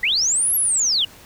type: linear two-way sweep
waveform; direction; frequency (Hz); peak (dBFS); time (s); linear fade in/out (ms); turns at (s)
sine; up then down; 1864.7 to 11560 to 2778; -16; 0.03-1.05; 5; 0.55
effects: pink hiss -45 dBFS RMS until 1.25 s